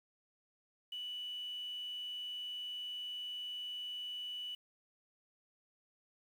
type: tone with quantisation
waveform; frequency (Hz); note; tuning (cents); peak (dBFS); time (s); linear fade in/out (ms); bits
sine; 2960; F#7; 0; -40; 0.92-4.55; 5; 10
effects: none